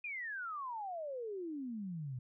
sine exponential sweep, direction down, 2489 to 120.4 Hz, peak -39 dBFS, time 0.04-2.19 s, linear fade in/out 5 ms, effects none

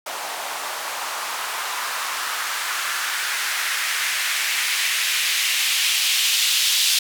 blue noise with band-pass filter sweep, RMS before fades -23 dBFS, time 0.06-6.99 s, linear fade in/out 5 ms, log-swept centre 750 to 3500 Hz, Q 1.7, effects none

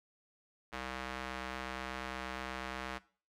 square tone with band-pass filter, 64.2 Hz, C2, 32 cents flat, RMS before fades -42 dBFS, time 0.72-2.99 s, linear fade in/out 20 ms, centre 1700 Hz, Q 0.75, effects noise-tail reverb RT60 0.4 s tail -18 dB re dry

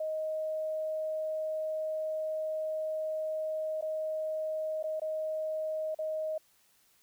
sine tone with dropouts, 626 Hz, D#5, 10 cents sharp, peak -31 dBFS, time 0-6.38 s, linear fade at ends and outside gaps 5 ms, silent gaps 3.812-3.823 / 4.828-4.839 / 4.998-5.017 / 5.947-5.988 s, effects white hiss -67 dBFS RMS until 7.02 s

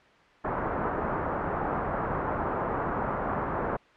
white low-pass noise, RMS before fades -30 dBFS, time 0.44-3.77 s, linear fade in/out 10 ms, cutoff 1300 Hz, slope 24 dB/octave, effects white hiss -56 dBFS RMS until 3.96 s + low-pass 2000 Hz 12 dB/octave

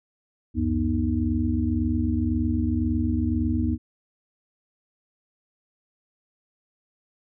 sine tone cluster, 71.9 / 93.8 / 241.4 / 309.4 Hz, D2 / F#2 / B3 / D#4, -36 / +24 / -39 / -10 cents, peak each -27 / -27 / -25 / -28 dBFS, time 0.54-3.78 s, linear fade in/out 50 ms, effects none

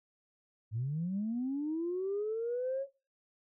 sine linear sweep, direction up, 103.4 to 554.4 Hz, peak -31 dBFS, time 0.71-2.87 s, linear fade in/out 50 ms, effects noise-tail reverb RT60 0.3 s tail -20 dB re dry + tanh soft clip ceiling -27 dBFS

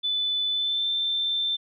sine tone with pitch glide, 3497 to 3558 Hz, A7 to A7, -11 to +19 cents, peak -23 dBFS, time 0.03-1.57 s, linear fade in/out 20 ms, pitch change +30 cents, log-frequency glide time 0.5-0.89 s, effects none

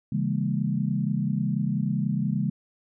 sine chord, A# half-diminished seventh, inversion first, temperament equal with one note detuned, 138.59 / 164.81 / 202.8 / 233.1 Hz, C#3 / E3 / G#3 / A#3, 0 / 0 / -41 / 0 cents, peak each -28 / -29 / -27 / -32 dBFS, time 0.12-2.5 s, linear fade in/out 5 ms, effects none

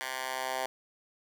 10% pulse tone with high-pass filter sweep, 130.2 Hz, C3, 8 cents flat, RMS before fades -35 dBFS, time 0.01-0.66 s, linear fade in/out 0 ms, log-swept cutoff 1300 to 740 Hz, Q 1.5, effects none

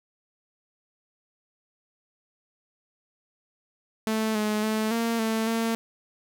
sawtooth tone with pitch steps, 219.4 / 212.5 / 217.5 / 230.4 / 222.4 / 227.4 Hz, A3 / G#3 / A3 / A#3 / A3 / A#3, -5 / +40 / -20 / -20 / +19 / -43 cents, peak -20 dBFS, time 4.07-5.75 s, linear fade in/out 0 ms, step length 280 ms, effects none

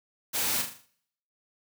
white noise with echo, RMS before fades -29 dBFS, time 0.33-0.63 s, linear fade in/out 20 ms, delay 39 ms, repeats 6, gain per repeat -6 dB, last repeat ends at 0.864 s, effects noise-tail reverb RT60 0.7 s tail -22 dB re dry + high-pass 80 Hz 12 dB/octave

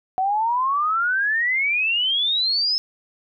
sine exponential sweep, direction up, 740 to 5250 Hz, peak -18 dBFS, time 0.18-2.78 s, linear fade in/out 0 ms, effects none

